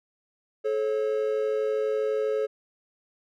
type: tone pair together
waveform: triangle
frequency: 431.8 / 544 Hz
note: A4 / C#5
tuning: -33 / -33 cents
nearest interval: major third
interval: 400 cents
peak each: -23 / -27 dBFS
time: 0.64-2.47 s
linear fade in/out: 20 ms
effects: none